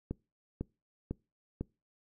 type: click train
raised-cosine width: 3 ms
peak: -22 dBFS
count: 4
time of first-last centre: 0.11-1.61 s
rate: 2 Hz
effects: noise-tail reverb RT60 0.3 s tail -25 dB re dry